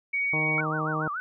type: tone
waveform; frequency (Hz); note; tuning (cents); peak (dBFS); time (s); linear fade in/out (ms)
sine; 2246; C#7; +22; -24; 0.13-0.61; 10
type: harmonic tone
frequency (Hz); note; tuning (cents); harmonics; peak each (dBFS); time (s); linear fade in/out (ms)
155.56; D#3; 0; 1 / 2 / 3 / 4 / 5 / 6 / 7; -31 / -34 / -36 / -37 / -38 / -39 / -39; 0.33-1.08; 2
type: tone with vibrato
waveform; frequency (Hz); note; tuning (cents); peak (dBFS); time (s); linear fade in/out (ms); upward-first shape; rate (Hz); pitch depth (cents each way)
sine; 1318.5; E6; 0; -29; 0.58-1.2; 0; sine; 7; 240
effects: none